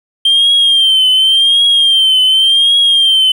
triangle tone with vibrato, 3164 Hz, G7, 15 cents sharp, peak -4 dBFS, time 0.25-3.32 s, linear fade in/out 5 ms, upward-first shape triangle, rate 0.89 Hz, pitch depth 80 cents each way, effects tanh soft clip ceiling -1 dBFS

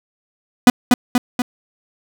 45% pulse tone with echo, 246.9 Hz, B3, in tune, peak -3 dBFS, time 0.67-0.7 s, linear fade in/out 2 ms, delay 240 ms, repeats 3, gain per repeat -4 dB, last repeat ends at 1.42 s, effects none

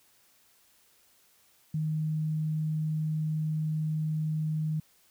sine tone, 155.56 Hz, D#3, in tune, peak -27 dBFS, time 1.74-4.8 s, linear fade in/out 5 ms, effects white hiss -64 dBFS RMS until 5.1 s

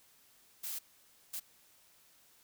blue noise bursts at uneven times, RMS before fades -40 dBFS, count 2, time 0.63-0.79 / 1.33-1.4 s, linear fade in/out 10 ms, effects white hiss -65 dBFS RMS until 2.43 s

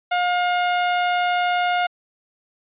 sawtooth tone, 713 Hz, F5, 36 cents sharp, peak -14 dBFS, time 0.11-1.87 s, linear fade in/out 10 ms, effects resampled to 8000 Hz

